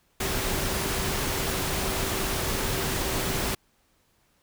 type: tone in noise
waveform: sine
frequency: 384 Hz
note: G4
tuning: 36 cents flat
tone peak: -37 dBFS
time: 0.2-3.55 s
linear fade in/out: 5 ms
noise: pink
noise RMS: -28 dBFS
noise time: 0.2-3.55 s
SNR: -12 dB
effects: pink hiss -67 dBFS RMS until 4.42 s